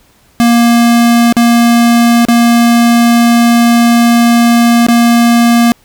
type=tone with dropouts; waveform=square; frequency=235.4 Hz; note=A#3; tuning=17 cents sharp; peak=-5 dBFS; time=0.4-5.72 s; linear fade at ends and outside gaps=0 ms; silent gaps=1.325-1.367 / 2.251-2.285 / 4.866-4.885 s; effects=pink hiss -48 dBFS RMS until 5.84 s